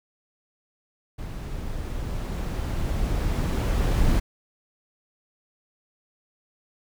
brown noise with level ramp, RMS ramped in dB -34 to -20 dBFS, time 1.18-4.2 s, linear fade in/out 10 ms, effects none

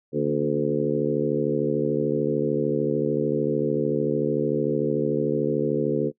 harmonic tone with a mistuned harmonic, 73.42 Hz, D2, in tune, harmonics 2 / 3 / 4 / 5 / 6 / 7, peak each -29 / -29 / -28 / -27 / -25 / -30 dBFS, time 0.12-6.12 s, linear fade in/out 50 ms, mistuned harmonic 3, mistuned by +58 cents, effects noise-tail reverb RT60 0.1 s tail -22 dB re dry

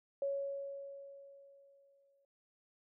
sine tone with exponential decay, 556 Hz, C#5, 5 cents sharp, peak -32 dBFS, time 0.22-2.25 s, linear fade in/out 2 ms, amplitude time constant 440 ms, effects none

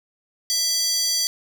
square tone with high-pass filter, 662 Hz, E5, 7 cents sharp, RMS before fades -22 dBFS, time 0.5-1.27 s, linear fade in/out 0 ms, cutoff 5100 Hz, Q 4.4, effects none

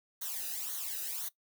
blue noise with flanger, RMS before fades -38 dBFS, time 0.21-1.29 s, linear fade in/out 10 ms, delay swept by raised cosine 0.39 to 0.93 ms, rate 1.9 Hz, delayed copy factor -0.85, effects noise-tail reverb RT60 0.1 s tail -18 dB re dry

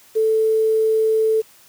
sine tone with quantisation, 440 Hz, A4, in tune, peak -14 dBFS, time 0.15-1.42 s, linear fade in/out 20 ms, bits 7, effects white hiss -50 dBFS RMS until 1.68 s + high-pass 60 Hz 12 dB/octave

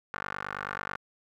15% pulse tone with band-pass filter, 49.22 Hz, G1, 8 cents sharp, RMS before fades -37 dBFS, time 0.14-0.97 s, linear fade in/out 0 ms, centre 1400 Hz, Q 3.4, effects none

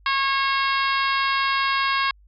harmonic tone, 545 Hz, C#5, 29 cents flat, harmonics 2 / 3 / 4 / 5 / 6 / 7 / 8 / 9, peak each -22 / -26 / -28 / -30 / -32 / -33 / -34 / -35 dBFS, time 0.06-2.11 s, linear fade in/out 2 ms, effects added 50 Hz sine -50 dBFS peak until 2.27 s

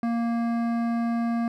sine tone with hard clipping, 233.1 Hz, A#3, in tune, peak -25 dBFS, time 0.03-1.48 s, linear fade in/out 2 ms, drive 13 dB, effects none

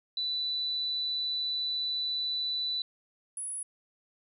sine tone pair in turn, 3977 / 10226 Hz, B7 / D#9, +11 / +46 cents, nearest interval octave + major third, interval 1635 cents, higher second, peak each -29 / -34 dBFS, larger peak first, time 0.17-2.82 / 3.37-3.63 s, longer first, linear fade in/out 2 ms, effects none

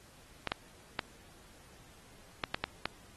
clicks, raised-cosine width 0.3 ms, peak -15 dBFS, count 7, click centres 0.473 / 0.519 / 0.992 / 2.438 / 2.545 / 2.64 / 2.856 s, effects pink hiss -59 dBFS RMS until 3.16 s + AAC 32 kbps

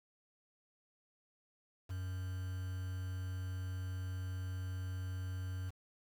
triangle tone with quantisation, 92.5 Hz, F#2, in tune, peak -36 dBFS, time 1.89-5.71 s, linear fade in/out 20 ms, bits 9, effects none

